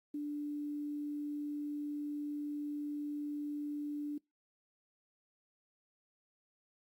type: tone with quantisation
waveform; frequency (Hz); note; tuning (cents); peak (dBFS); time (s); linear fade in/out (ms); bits
sine; 293.7; D4; 0; -36; 0.14-4.18; 5; 11
effects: noise-tail reverb RT60 0.2 s tail -25 dB re dry + AAC 64 kbps